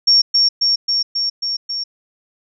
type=tone with echo; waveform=sine; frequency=5510 Hz; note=F8; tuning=24 cents flat; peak=-8 dBFS; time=0.07-0.22 s; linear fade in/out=10 ms; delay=270 ms; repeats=6; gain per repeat=-2 dB; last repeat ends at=1.84 s; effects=none